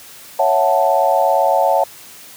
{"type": "chord", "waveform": "sine", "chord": "F# minor seventh", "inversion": "second", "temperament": "equal with one note detuned", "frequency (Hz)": [554.4, 662.3, 740, 880], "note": ["C#5", "E5", "F#5", "A5"], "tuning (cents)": [0, 8, 0, 0], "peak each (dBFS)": -17, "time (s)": [0.39, 1.84], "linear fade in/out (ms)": 5, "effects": ["white hiss -39 dBFS RMS until 2.36 s", "high-pass 60 Hz 12 dB/octave"]}